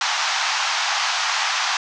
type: band-pass noise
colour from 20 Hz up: pink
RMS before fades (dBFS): -22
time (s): 0.01-1.77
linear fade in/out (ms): 2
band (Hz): 760 to 6500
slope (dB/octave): 48
effects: none